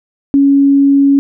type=tone; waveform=sine; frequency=278.4 Hz; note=C#4; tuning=8 cents sharp; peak=-5 dBFS; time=0.34-1.19 s; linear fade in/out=0 ms; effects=none